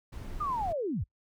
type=noise; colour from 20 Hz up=brown; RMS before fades=-40 dBFS; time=0.12-0.73 s; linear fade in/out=10 ms
type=linear sweep; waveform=sine; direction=down; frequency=1244.5 to 55.5 Hz; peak=-29 dBFS; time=0.4-1.04 s; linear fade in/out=10 ms
effects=noise-tail reverb RT60 0.1 s tail -21 dB re dry